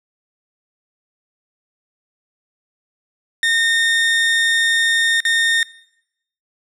30% pulse tone with dropouts, 1832 Hz, A#6, 31 cents flat, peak -11 dBFS, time 3.43-5.63 s, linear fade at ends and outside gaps 1 ms, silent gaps 5.204-5.251 s, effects noise-tail reverb RT60 0.8 s tail -21 dB re dry + low-pass 9000 Hz 12 dB/octave

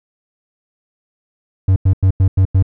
triangle tone bursts, 94.7 Hz, F#2, 41 cents sharp, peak -6 dBFS, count 6, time 1.68-2.626 s, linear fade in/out 5 ms, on 81 ms, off 92 ms, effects none

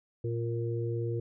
harmonic tone, 116.54 Hz, A#2, in tune, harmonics 1 / 3 / 4, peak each -31 / -36 / -37 dBFS, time 0.24-1.2 s, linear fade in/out 5 ms, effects none

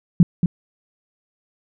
sine tone with echo, 173.6 Hz, F3, 10 cents flat, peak -6 dBFS, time 0.2-0.23 s, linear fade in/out 2 ms, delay 230 ms, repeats 1, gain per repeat -7 dB, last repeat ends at 0.46 s, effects none

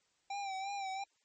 square tone with vibrato, 784 Hz, G5, in tune, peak -38 dBFS, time 0.3-1.04 s, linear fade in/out 5 ms, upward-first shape sine, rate 2.9 Hz, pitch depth 54 cents each way, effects white hiss -75 dBFS RMS until 1.24 s + MP3 32 kbps

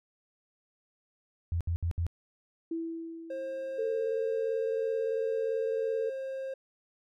sine tone bursts, 85 Hz, F2, 46 cents flat, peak -27 dBFS, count 4, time 1.52-2.066 s, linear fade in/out 0 ms, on 87 ms, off 66 ms
sine tone with exponential decay, 329.6 Hz, E4, in tune, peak -30 dBFS, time 2.71-4.55 s, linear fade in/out 5 ms, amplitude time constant 400 ms
triangle tone, 533 Hz, C5, 32 cents sharp, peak -32 dBFS, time 3.3-6.54 s, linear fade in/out 5 ms
sine tone with vibrato, 450 Hz, A4, 39 cents sharp, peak -29 dBFS, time 3.78-6.1 s, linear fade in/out 10 ms, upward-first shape sine, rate 18 Hz, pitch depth 32 cents each way
effects none

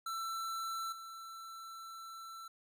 square tone with level steps, 1337 Hz, E6, 24 cents sharp, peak -38 / -47 dBFS, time 0.06-2.48 s, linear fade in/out 5 ms, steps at 0.92 s, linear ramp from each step 5 ms, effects none

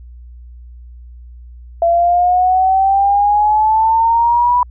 sine exponential sweep, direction up, 674 to 987.8 Hz, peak -9 dBFS, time 1.82-4.63 s, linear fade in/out 2 ms, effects added 60 Hz sine -33 dBFS peak until 4.7 s

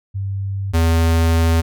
sine / square tone pair in turn, 98 / 82.41 Hz, G2 / E2, 0 / 0 cents, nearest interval minor third, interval 300 cents, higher first, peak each -20 / -13 dBFS, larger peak second, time 0.14-0.73 / 0.73-1.62 s, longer second, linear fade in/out 20 ms, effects none

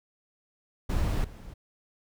brown noise with level steps, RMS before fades -27 / -43 dBFS, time 0.89-1.54 s, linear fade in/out 10 ms, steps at 1.24 s, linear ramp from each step 5 ms, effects none

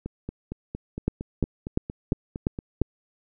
two click trains, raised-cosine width 3 ms, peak -9 / -19 dBFS, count 6 / 13, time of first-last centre 1.08-2.816 / 0.06-2.819 s, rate 2.88 / 4.35 Hz, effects none

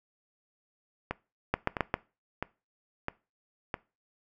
two click trains, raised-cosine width 0.5 ms, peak -16 / -10 dBFS, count 5 / 4, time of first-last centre 1.11-3.742 / 1.54-1.941 s, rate 1.52 / 7.48 Hz, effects noise-tail reverb RT60 0.3 s tail -21 dB re dry

